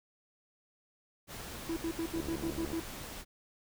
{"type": "noise", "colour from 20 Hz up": "pink", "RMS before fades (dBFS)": -44, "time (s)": [1.27, 3.25], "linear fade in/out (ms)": 50}
{"type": "tone bursts", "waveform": "triangle", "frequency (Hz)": 329.6, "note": "E4", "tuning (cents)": 0, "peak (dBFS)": -30, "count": 8, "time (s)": [1.69, 2.801], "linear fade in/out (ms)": 5, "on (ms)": 75, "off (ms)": 73}
{"type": "click train", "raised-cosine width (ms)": 2, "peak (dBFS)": -30, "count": 42, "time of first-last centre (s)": [2.16, 2.732], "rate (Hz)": 71.7}
{"effects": []}